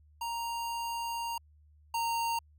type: tone pair in turn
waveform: square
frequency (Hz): 932.3 / 924.8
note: A#5 / A#5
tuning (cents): 0 / -14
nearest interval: unison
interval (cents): 14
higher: first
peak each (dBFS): -34 / -30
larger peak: second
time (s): 0.21-1.38 / 1.94-2.39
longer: first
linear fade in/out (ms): 5
effects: added 75 Hz sine -58 dBFS peak until 2.58 s